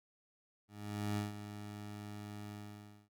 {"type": "tone with ADSR envelope", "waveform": "20% pulse", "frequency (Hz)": 103.83, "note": "G#2", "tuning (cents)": 0, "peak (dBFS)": -29, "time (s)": [0.68, 3.09], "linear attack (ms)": 490, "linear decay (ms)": 150, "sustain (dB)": -11, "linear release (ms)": 570, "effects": []}